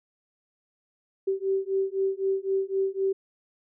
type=beating tone pair; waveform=sine; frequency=384.9 / 388.8 Hz; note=G4 / G4; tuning=-32 / -14 cents; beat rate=3.9 Hz; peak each=-27 dBFS; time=1.27-3.13 s; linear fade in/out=10 ms; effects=none